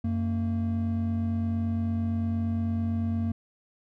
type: tone pair together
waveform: triangle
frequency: 92.5 / 228.7 Hz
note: F#2 / A#3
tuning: 0 / -33 cents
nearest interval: octave + major third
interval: 1567 cents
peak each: -26 dBFS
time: 0.04-3.32 s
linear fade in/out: 5 ms
effects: none